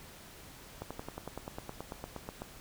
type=slowing click train; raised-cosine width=1 ms; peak=-25 dBFS; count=16; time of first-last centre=0.82-2.42 s; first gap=86 ms; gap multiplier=1.03; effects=pink hiss -52 dBFS RMS until 2.6 s